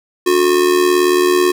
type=tone with amplitude modulation; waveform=square; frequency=361.8 Hz; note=F#4; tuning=39 cents flat; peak=-8 dBFS; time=0.26-1.52 s; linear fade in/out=10 ms; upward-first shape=sine; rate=78.2 Hz; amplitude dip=65%; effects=none